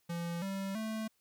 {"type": "tone with pitch steps", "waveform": "square", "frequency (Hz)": [170.5, 194.5, 219.6], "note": ["F3", "G3", "A3"], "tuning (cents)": [-41, -13, -3], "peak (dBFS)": -36, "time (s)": [0.09, 1.08], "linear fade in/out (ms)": 10, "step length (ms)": 330, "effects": ["white hiss -75 dBFS RMS until 1.2 s"]}